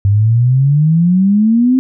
sine exponential sweep, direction up, 98 to 263.8 Hz, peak -7 dBFS, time 0.05-1.79 s, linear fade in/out 0 ms, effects none

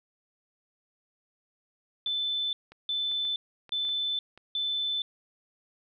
sine tone bursts, 3520 Hz, A7, in tune, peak -27 dBFS, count 4, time 2.06-5.02 s, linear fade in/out 2 ms, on 470 ms, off 360 ms
clicks, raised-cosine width 0.3 ms, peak -34 dBFS, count 8, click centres 2.073 / 2.72 / 3.116 / 3.252 / 3.693 / 3.851 / 3.891 / 4.376 s
effects none

